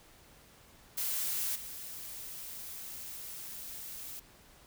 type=noise with level steps; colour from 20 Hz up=blue; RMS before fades=-34 / -44 dBFS; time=0.97-4.2 s; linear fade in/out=10 ms; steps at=1.55 s; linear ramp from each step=10 ms; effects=pink hiss -59 dBFS RMS until 4.66 s